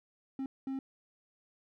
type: tone bursts at uneven times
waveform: triangle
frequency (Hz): 267.7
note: C4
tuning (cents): +40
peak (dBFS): -32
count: 2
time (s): 0.39-0.46 / 0.67-0.79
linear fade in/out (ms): 2
effects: none